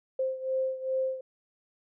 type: beating tone pair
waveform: sine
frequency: 523.3 / 525.8 Hz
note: C5 / C5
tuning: 0 / +8 cents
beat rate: 2.5 Hz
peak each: -29 / -33 dBFS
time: 0.19-1.21 s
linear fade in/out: 5 ms
effects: none